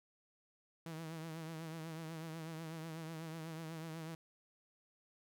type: tone with vibrato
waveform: sawtooth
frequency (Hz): 161.5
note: E3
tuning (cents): -35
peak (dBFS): -40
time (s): 0.86-4.15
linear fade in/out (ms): 2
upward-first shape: triangle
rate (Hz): 8.1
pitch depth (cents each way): 65
effects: none